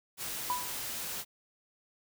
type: noise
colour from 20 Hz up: white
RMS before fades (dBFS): -38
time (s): 0.17-1.25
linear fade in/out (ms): 50
type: tone with exponential decay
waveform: sine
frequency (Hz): 987.8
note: B5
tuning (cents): 0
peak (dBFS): -26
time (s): 0.5-0.8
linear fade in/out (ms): 0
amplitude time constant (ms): 65
effects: none